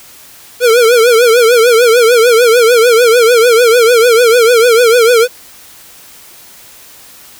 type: tone with vibrato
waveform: square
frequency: 469.6 Hz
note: A#4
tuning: 13 cents sharp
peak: -5 dBFS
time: 0.6-5.28 s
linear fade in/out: 50 ms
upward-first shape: triangle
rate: 6.7 Hz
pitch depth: 130 cents each way
effects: white hiss -37 dBFS RMS until 7.39 s